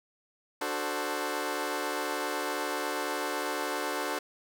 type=chord; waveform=15% pulse; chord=D dominant seventh; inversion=none; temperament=equal with one note detuned; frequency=296 / 370 / 440 / 523.3 Hz; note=D4 / F#4 / A4 / C5; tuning=+14 / 0 / 0 / 0 cents; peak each=-30 dBFS; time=0.61-4.19 s; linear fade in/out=5 ms; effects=none